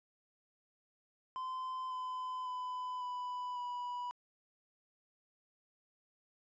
triangle tone with pitch steps, 1029 / 1016.6 / 1004.3 / 992.2 / 980.3 Hz, C6 / B5 / B5 / B5 / B5, -29 / +50 / +29 / +8 / -13 cents, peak -36 dBFS, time 1.36-4.11 s, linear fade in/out 0 ms, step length 550 ms, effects resampled to 16000 Hz

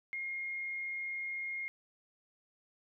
sine tone with frequency modulation, 2138 Hz, C7, 37 cents sharp, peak -36 dBFS, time 0.13-1.68 s, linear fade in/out 0 ms, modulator 42.6 Hz, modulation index 0.21, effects none

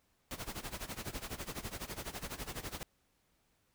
pink noise with tremolo, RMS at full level -40 dBFS, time 0.31-2.83 s, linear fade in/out 0 ms, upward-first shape sine, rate 12 Hz, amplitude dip 85%, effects pink hiss -75 dBFS RMS until 3.74 s

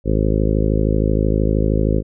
harmonic tone, 53 Hz, G#1, 36 cents sharp, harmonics 1 / 2 / 3 / 4 / 5 / 6 / 7 / 8 / 9 / 10, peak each -18 / -21 / -23 / -24 / -25 / -26 / -26 / -27 / -28 / -28 dBFS, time 0.04-2.03 s, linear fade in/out 50 ms, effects none

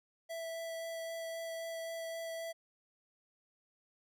square tone with vibrato, 659.3 Hz, E5, in tune, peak -40 dBFS, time 0.29-2.53 s, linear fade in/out 20 ms, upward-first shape sine, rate 3.8 Hz, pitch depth 8 cents each way, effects none

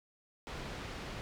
pink low-pass noise, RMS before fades -43 dBFS, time 0.47-1.21 s, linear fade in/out 0 ms, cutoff 4200 Hz, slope 12 dB/octave, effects none

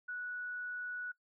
sine tone, 1472 Hz, F#6, 9 cents flat, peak -38 dBFS, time 0.08-1.12 s, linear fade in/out 10 ms, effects noise-tail reverb RT60 0.1 s tail -19 dB re dry

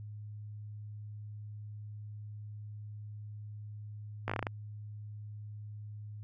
slowing click train, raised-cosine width 0.5 ms, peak -18 dBFS, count 8, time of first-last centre 4.28-4.468 s, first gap 16 ms, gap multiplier 1.17, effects added 105 Hz sine -42 dBFS peak until 6.23 s

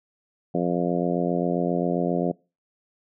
harmonic tone, 87.5 Hz, F2, 4 cents sharp, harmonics 2 / 3 / 4 / 5 / 6 / 7 / 8, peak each -26 / -28 / -29 / -30 / -31 / -31 / -32 dBFS, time 0.54-2.32 s, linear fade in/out 10 ms, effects noise-tail reverb RT60 0.3 s tail -24 dB re dry

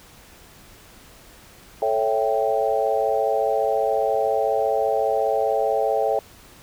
sine chord, A dominant seventh, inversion none, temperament equal, 440 / 554.4 / 659.3 / 784 Hz, A4 / C#5 / E5 / G5, 0 / 0 / 0 / 0 cents, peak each -24 dBFS, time 1.82-6.19 s, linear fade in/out 2 ms, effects pink hiss -48 dBFS RMS until 6.62 s

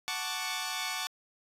10% pulse chord, D major seventh, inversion first, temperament equal, 740 / 880 / 1108.7 / 1174.7 Hz, F#5 / A5 / C#6 / D6, 0 / 0 / 0 / 0 cents, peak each -30 dBFS, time 0.08-1.07 s, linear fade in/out 0 ms, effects resampled to 32000 Hz

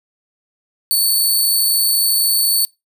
10% pulse tone, 4474 Hz, C#8, 15 cents sharp, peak -6 dBFS, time 0.91-2.65 s, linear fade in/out 0 ms, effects noise-tail reverb RT60 0.2 s tail -23 dB re dry

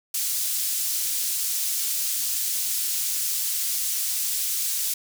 pink high-pass noise, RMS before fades -26 dBFS, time 0.14-4.94 s, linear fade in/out 5 ms, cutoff 6300 Hz, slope 12 dB/octave, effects none

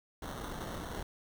pink noise with sample-and-hold, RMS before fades -41 dBFS, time 0.22-1.03 s, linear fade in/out 5 ms, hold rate 2450 Hz, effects none

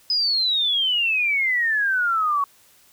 sine exponential sweep, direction down, 5060 to 1107 Hz, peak -18 dBFS, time 0.1-2.44 s, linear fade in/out 2 ms, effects white hiss -55 dBFS RMS until 2.92 s

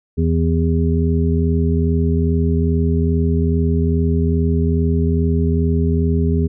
harmonic tone with a mistuned harmonic, 82.41 Hz, E2, in tune, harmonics 1 / 2 / 3 / 5, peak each -16 / -19 / -21 / -23 dBFS, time 0.17-6.48 s, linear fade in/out 20 ms, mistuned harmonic 5, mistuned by -23 cents, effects none

